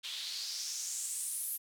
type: noise with band-pass filter sweep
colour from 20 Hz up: white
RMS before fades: -39 dBFS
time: 0.03-1.58 s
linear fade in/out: 20 ms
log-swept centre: 3300 to 12000 Hz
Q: 3.6
effects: none